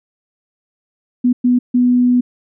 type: tone bursts at uneven times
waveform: sine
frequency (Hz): 246.9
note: B3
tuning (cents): 0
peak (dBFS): -9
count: 3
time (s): 1.24-1.33 / 1.44-1.59 / 1.74-2.21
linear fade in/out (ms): 10
effects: none

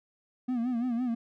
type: tone with vibrato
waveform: triangle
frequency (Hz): 242.2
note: B3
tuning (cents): -34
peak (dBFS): -25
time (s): 0.48-1.15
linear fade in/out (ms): 10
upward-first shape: sine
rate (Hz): 5.9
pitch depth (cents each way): 99
effects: none

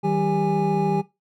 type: tone cluster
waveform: triangle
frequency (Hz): 158.5 / 192.2 / 396.4 / 825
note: D#3 / G3 / G4 / G#5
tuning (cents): +32 / -34 / +19 / -12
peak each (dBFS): -23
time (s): 0.03-1.02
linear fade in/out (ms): 20
effects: noise-tail reverb RT60 0.2 s tail -17 dB re dry

